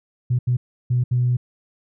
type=tone bursts at uneven times; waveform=sine; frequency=123.47 Hz; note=B2; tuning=in tune; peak=-15 dBFS; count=4; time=0.3-0.39 / 0.47-0.57 / 0.9-1.04 / 1.11-1.37 s; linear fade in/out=10 ms; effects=tanh soft clip ceiling -11 dBFS